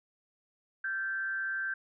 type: tone with frequency modulation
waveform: sine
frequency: 1561 Hz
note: G6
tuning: 8 cents flat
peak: -31 dBFS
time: 0.84-1.74 s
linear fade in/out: 5 ms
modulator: 179 Hz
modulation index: 0.4
effects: none